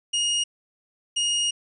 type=tone pair in turn; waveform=sawtooth; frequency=2865 / 2865 Hz; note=F7 / F7; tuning=+44 / +44 cents; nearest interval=unison; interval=0 cents; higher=neither; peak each=-18 dBFS; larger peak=neither; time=0.13-0.44 / 1.16-1.51 s; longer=second; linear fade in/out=10 ms; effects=resampled to 22050 Hz